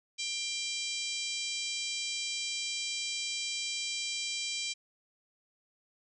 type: harmonic tone with a mistuned harmonic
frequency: 791 Hz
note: G5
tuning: 15 cents sharp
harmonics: 3 / 4 / 5 / 6 / 7 / 8 / 9 / 10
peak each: -39 / -40 / -41 / -42 / -42 / -43 / -44 / -44 dBFS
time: 0.18-4.74 s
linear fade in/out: 20 ms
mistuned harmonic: 8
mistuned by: -43 cents
effects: none